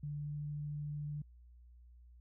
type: tone with pitch glide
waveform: sine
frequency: 146.83 to 147.77 Hz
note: D3 to D3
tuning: 0 to +11 cents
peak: -38 dBFS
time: 0.03-1.22 s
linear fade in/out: 5 ms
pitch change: +11 cents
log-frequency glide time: 0.17-0.33 s
effects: added 60 Hz sine -56 dBFS peak until 2.2 s